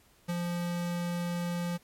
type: tone with ADSR envelope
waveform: square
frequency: 173.9 Hz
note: F3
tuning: 7 cents flat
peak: -29 dBFS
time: 0.28-1.78 s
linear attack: 16 ms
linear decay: 32 ms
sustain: -2 dB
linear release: 21 ms
effects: pink hiss -63 dBFS RMS until 1.83 s + MP3 64 kbps